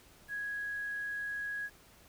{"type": "tone with quantisation", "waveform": "sine", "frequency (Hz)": 1662, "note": "G#6", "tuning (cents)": 1, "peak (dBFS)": -35, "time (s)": [0.28, 1.7], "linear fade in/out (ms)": 50, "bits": 10, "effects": ["pink hiss -60 dBFS RMS until 2.08 s"]}